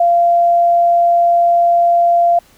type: tone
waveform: sine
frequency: 690 Hz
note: F5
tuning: 21 cents flat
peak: -8 dBFS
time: 0-2.39 s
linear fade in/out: 5 ms
effects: pink hiss -49 dBFS RMS until 2.57 s